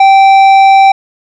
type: tone with tanh clipping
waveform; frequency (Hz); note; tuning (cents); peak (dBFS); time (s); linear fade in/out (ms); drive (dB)
sine; 779; G5; -11; -3; 0-0.92; 5; 10
effects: none